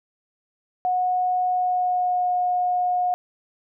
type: tone with pitch glide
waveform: sine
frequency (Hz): 730 to 721.6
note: F#5 to F#5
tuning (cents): -24 to -44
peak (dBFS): -19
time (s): 0.85-3.14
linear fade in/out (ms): 0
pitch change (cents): -20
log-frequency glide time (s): 1.48-2.32
effects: none